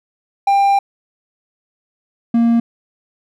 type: tone pair in turn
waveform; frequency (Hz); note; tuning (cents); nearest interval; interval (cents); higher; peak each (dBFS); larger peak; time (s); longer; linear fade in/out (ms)
triangle; 795 / 232.8; G5 / A#3; +24 / -2; octave + major sixth; 2126; first; -8; neither; 0.47-0.79 / 2.34-2.6; first; 5
effects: none